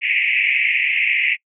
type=band-pass noise; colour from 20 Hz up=pink; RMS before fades=-18 dBFS; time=0.01-1.37 s; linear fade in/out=50 ms; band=2000 to 2700 Hz; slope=96 dB/octave; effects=noise-tail reverb RT60 0.1 s tail -26 dB re dry